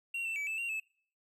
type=tone with pitch steps; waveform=triangle; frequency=2745 / 2675 / 2295 / 2630 / 2758 / 2610 Hz; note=F7 / E7 / D7 / E7 / F7 / E7; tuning=-31 / +25 / -40 / -5 / -22 / -18 cents; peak=-32 dBFS; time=0.14-0.8 s; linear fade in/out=5 ms; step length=110 ms; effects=noise-tail reverb RT60 0.5 s tail -23 dB re dry